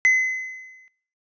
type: tone with exponential decay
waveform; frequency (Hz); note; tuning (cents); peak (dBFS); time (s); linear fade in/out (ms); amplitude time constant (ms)
triangle; 2038; C7; -46; -10; 0.05-0.88; 0; 180
effects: noise-tail reverb RT60 0.6 s tail -22 dB re dry + resampled to 16000 Hz